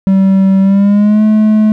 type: tone with pitch glide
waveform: triangle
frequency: 192.6 to 214.9 Hz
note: G3 to A3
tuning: -30 to -41 cents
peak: -3 dBFS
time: 0.07-1.72 s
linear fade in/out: 0 ms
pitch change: +189 cents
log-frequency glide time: 0.61-1.23 s
effects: none